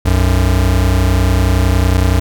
square tone pair together, 61.58 / 92.5 Hz, B1 / F#2, -4 / 0 cents, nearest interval perfect fifth, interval 704 cents, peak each -13 dBFS, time 0.05-2.2 s, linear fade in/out 10 ms, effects none

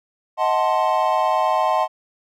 triangle chord, D# diminished seventh, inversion none, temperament equal with one note detuned, 630.9 / 740 / 880 / 1046.5 Hz, D#5 / F#5 / A5 / C6, +24 / 0 / 0 / 0 cents, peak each -20 dBFS, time 0.37-1.88 s, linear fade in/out 50 ms, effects none

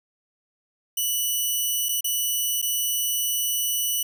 5% pulse tone with dropouts, 2960 Hz, F#7, in tune, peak -14 dBFS, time 0.97-4.03 s, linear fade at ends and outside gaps 5 ms, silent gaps 1.887-1.89 / 2.008-2.043 / 2.617-2.625 s, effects none

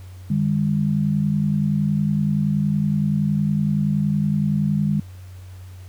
sine tone pair together, 151.3 / 202 Hz, D#3 / G#3, -48 / -48 cents, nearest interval perfect fourth, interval 500 cents, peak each -20 dBFS, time 0.3-5 s, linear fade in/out 5 ms, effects added 92 Hz sine -36 dBFS peak until 5.88 s + pink hiss -52 dBFS RMS until 5.88 s

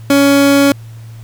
30% pulse tone, 280 Hz, C#4, 18 cents sharp, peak -4 dBFS, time 0.1-0.72 s, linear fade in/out 2 ms, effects added 113 Hz sine -29 dBFS peak until 1.23 s + pink hiss -46 dBFS RMS until 1.23 s

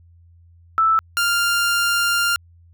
sine / sawtooth tone pair in turn, 1318.5 / 1396.9 Hz, E6 / F6, 0 / 0 cents, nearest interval minor second, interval 100 cents, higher second, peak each -13 dBFS, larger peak neither, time 0.78-0.99 / 1.17-2.36 s, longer second, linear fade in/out 0 ms, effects added 85 Hz sine -47 dBFS peak until 2.73 s

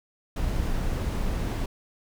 brown noise, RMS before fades -27 dBFS, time 0.36-1.66 s, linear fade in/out 5 ms, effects none

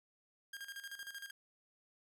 sawtooth tone with tremolo, 1613 Hz, G6, 49 cents sharp, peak -40 dBFS, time 0.53-1.31 s, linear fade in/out 5 ms, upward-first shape square, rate 13 Hz, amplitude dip 70%, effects none

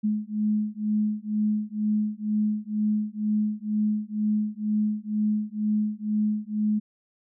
sine beating tone pair, 211 / 213.1 Hz, G#3 / G#3, +28 / +45 cents, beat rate 2.1 Hz, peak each -26 dBFS, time 0.03-6.8 s, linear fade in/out 20 ms, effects none

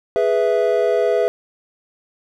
triangle chord, E major, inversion first, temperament equal, 415.3 / 493.9 / 659.3 Hz, G#4 / B4 / E5, 0 / 0 / 0 cents, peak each -17 dBFS, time 0.16-1.28 s, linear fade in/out 0 ms, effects none

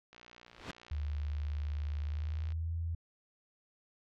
click train, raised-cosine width 0.2 ms, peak -35 dBFS, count 144, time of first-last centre 0.13-2.521 s, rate 59.8 Hz
pink noise with exponential growth, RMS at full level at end -38 dBFS, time 0.46-0.71 s, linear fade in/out 2 ms, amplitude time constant 53 ms
sine tone with pitch glide, 74.4 to 83.03 Hz, D2 to E2, +23 to +13 cents, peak -33 dBFS, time 0.91-2.95 s, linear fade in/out 5 ms, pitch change +190 cents, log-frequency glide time 2.02-2.73 s
effects low-pass 4000 Hz 12 dB/octave

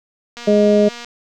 click train, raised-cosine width 0.2 ms, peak -16 dBFS, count 162, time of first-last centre 0.37-1.046 s, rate 238 Hz
harmonic tone, 208 Hz, G#3, 3 cents sharp, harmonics 1 / 2 / 3, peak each -14 / -14 / -14 dBFS, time 0.47-0.89 s, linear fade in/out 10 ms
effects none

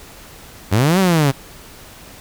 sawtooth linear two-way sweep, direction up then down, 88.7 to 196 to 131 Hz, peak -8 dBFS, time 0.71-1.32 s, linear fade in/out 20 ms, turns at 0.99 s, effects pink hiss -40 dBFS RMS until 2.2 s

